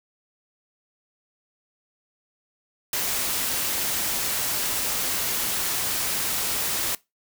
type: noise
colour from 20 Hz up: white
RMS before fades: -26 dBFS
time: 2.93-6.95 s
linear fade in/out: 2 ms
effects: noise-tail reverb RT60 0.2 s tail -21 dB re dry